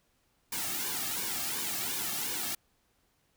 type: noise with flanger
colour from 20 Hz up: white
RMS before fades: -34 dBFS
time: 0.52-2.55 s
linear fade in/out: 5 ms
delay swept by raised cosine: 1.5 to 2.06 ms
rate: 2.8 Hz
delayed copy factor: -0.75
effects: pink hiss -72 dBFS RMS until 3.36 s